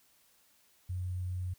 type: tone with sample-and-hold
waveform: sine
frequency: 90.9 Hz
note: F#2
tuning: 30 cents flat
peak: -33 dBFS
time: 0.89-1.54 s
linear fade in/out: 10 ms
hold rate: 8820 Hz
effects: white hiss -67 dBFS RMS until 1.58 s